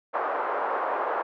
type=band-pass noise; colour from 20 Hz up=white; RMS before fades=-28 dBFS; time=0.13-1.23 s; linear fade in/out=20 ms; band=450 to 1200 Hz; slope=24 dB/octave; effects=none